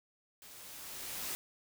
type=noise with level ramp; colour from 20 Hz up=white; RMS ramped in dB=-54 to -38 dBFS; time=0.42-1.35 s; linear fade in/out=0 ms; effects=none